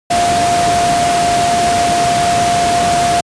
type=tone in noise; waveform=sine; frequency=698.5 Hz; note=F5; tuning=in tune; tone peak=-11 dBFS; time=0.1-3.21 s; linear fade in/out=10 ms; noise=pink; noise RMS=-17 dBFS; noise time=0.1-3.21 s; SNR=+3 dB; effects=high-pass 100 Hz 12 dB/octave + resampled to 22050 Hz